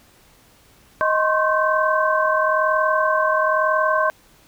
sine tone cluster, 626 / 1046 / 1087 / 1546 Hz, D#5 / C6 / C#6 / G6, +10 / -1 / -34 / -24 cents, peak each -20 / -22 / -22 / -22 dBFS, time 1.01-4.1 s, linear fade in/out 0 ms, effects pink hiss -53 dBFS RMS until 4.47 s

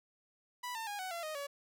sawtooth tone with pitch steps, 986 / 899 / 819.6 / 747.2 / 681.3 / 621.1 / 566.3 Hz, B5 / A5 / G#5 / F#5 / F5 / D#5 / C#5, -3 / +37 / -23 / +17 / -43 / -3 / +37 cents, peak -35 dBFS, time 0.63-1.47 s, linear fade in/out 10 ms, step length 120 ms, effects none

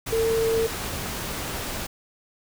sine tone in noise, 451.9 Hz, A4, 46 cents sharp, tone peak -20 dBFS, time 0.12-0.67 s, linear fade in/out 10 ms, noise pink, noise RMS -31 dBFS, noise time 0.06-1.87 s, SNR +8 dB, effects none

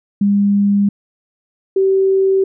sine tone pair in turn, 201.8 / 385 Hz, G#3 / G4, -49 / -31 cents, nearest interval major seventh, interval 1118 cents, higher second, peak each -10 dBFS, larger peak neither, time 0.21-0.89 / 1.76-2.44 s, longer neither, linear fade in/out 5 ms, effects none

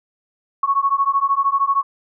sine beating tone pair, 1100 / 1113 Hz, C#6 / C#6, -14 / +7 cents, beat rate 13 Hz, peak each -18 dBFS, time 0.63-1.83 s, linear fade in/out 5 ms, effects none

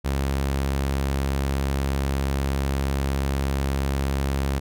sawtooth tone, 68.4 Hz, C#2, 23 cents flat, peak -18 dBFS, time 0.04-4.6 s, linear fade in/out 20 ms, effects none

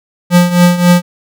square tone with tremolo, 176.4 Hz, F3, 18 cents sharp, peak -3 dBFS, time 0.3-1.02 s, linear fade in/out 50 ms, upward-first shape triangle, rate 3.7 Hz, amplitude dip 80%, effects none

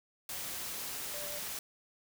sine tone in noise, 588 Hz, D5, 2 cents sharp, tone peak -45 dBFS, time 1.14-1.39 s, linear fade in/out 2 ms, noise white, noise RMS -40 dBFS, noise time 0.29-1.59 s, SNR -8 dB, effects none

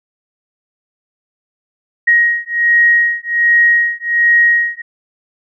sine beating tone pair, 1884 / 1885.3 Hz, A#6 / A#6, +18 / +19 cents, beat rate 1.3 Hz, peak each -12 dBFS, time 2.07-4.82 s, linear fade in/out 10 ms, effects none

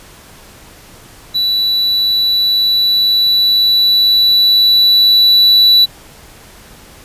triangle tone with level ramp, 3951 Hz, B7, in tune, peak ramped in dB -10 to -3 dBFS, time 1.34-5.86 s, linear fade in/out 20 ms, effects pink hiss -39 dBFS RMS until 7.04 s + resampled to 32000 Hz

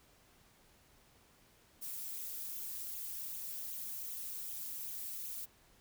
violet noise with flanger, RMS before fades -43 dBFS, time 1.81-5.46 s, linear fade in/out 20 ms, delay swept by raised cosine 0.29 to 4.99 ms, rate 2.6 Hz, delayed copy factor +0.95, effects pink hiss -66 dBFS RMS until 5.8 s

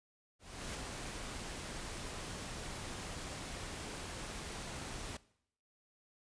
pink noise with ADSR envelope, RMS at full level -41 dBFS, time 0.39-5.17 s, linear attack 350 ms, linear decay 16 ms, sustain -3 dB, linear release 4 ms, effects noise-tail reverb RT60 0.7 s tail -20 dB re dry + resampled to 22050 Hz

